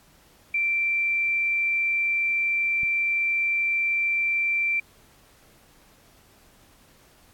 sine tone, 2349 Hz, D7, in tune, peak -21 dBFS, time 0.54-4.8 s, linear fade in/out 5 ms
click, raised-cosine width 5 ms, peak -29 dBFS, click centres 2.833 s
effects pink hiss -57 dBFS RMS until 7.33 s + AAC 64 kbps

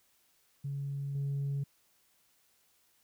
sine tone with level steps, 140 Hz, C#3, 18 cents sharp, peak -33 / -29 dBFS, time 0.64-1.64 s, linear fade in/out 10 ms, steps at 1.15 s, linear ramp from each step 2 ms, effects tanh soft clip ceiling -29 dBFS + white hiss -70 dBFS RMS until 3.03 s

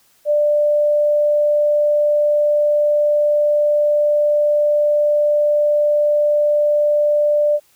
sine tone, 592 Hz, D5, 14 cents sharp, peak -12 dBFS, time 0.25-7.6 s, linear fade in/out 50 ms, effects white hiss -56 dBFS RMS until 7.75 s

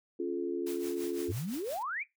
sine chord, Db augmented, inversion none, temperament equal with one note detuned, 277.2 / 349.2 / 430 Hz, Db4 / F4 / A4, 0 / 0 / -40 cents, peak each -38 / -33 / -38 dBFS, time 0.19-1.32 s, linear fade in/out 10 ms
white noise with tremolo, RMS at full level -44 dBFS, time 0.66-1.83 s, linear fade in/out 10 ms, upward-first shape triangle, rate 5.9 Hz, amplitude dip 80%
sine exponential sweep, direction up, 82.41 to 2529 Hz, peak -33 dBFS, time 1.28-2.04 s, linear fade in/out 20 ms
effects noise-tail reverb RT60 0.2 s tail -21 dB re dry

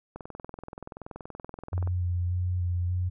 click train, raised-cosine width 1 ms, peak -25 dBFS, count 37, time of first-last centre 0.16-1.874 s, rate 21 Hz
sine tone with vibrato, 89.2 Hz, F2, 37 cents sharp, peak -25 dBFS, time 1.72-3.1 s, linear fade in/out 20 ms, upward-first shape square, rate 1.7 Hz, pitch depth 17 cents each way
effects none

